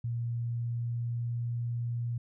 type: tone with pitch glide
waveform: sine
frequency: 118 to 118.82 Hz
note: A#2 to A#2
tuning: +22 to +34 cents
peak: -30 dBFS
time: 0.04-2.18 s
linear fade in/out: 5 ms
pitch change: +12 cents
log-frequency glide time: 0.32-1.51 s
effects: none